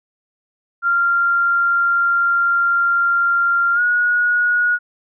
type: tone with pitch glide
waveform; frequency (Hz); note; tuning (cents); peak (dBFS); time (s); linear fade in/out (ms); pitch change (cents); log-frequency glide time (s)
sine; 1388 to 1451.1; F6 to F#6; -11 to -34; -13; 0.82-4.79; 50; +77; 3.74-3.81
effects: none